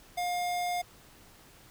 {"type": "tone", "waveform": "square", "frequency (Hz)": 710, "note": "F5", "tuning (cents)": 28, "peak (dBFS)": -30, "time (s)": [0.17, 0.82], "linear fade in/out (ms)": 10, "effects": ["pink hiss -56 dBFS RMS until 1.7 s"]}